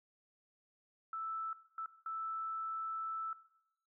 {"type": "tone bursts at uneven times", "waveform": "sine", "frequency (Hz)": 1318.5, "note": "E6", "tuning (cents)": 0, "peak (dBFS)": -38, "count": 3, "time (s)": [[1.13, 1.53], [1.78, 1.86], [2.06, 3.33]], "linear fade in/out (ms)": 2, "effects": ["noise-tail reverb RT60 0.8 s tail -17 dB re dry"]}